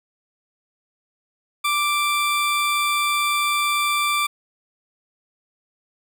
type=tone; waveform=20% pulse; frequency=1174.7 Hz; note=D6; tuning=in tune; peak=-14 dBFS; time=1.64-4.27 s; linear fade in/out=10 ms; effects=none